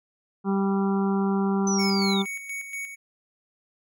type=harmonic tone; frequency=196 Hz; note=G3; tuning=in tune; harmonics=1 / 2 / 4 / 5 / 6 / 7; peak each=-22 / -28 / -34 / -36 / -38 / -39 dBFS; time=0.44-2.26 s; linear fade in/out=50 ms
type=linear sweep; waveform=sine; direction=down; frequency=6120 to 3520 Hz; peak=-27 dBFS; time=1.67-2.22 s; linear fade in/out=2 ms
type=tone with tremolo; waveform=square; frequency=2232 Hz; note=C#7; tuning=11 cents sharp; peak=-31 dBFS; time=1.78-2.96 s; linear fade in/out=20 ms; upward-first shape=square; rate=4.2 Hz; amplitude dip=55%
effects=none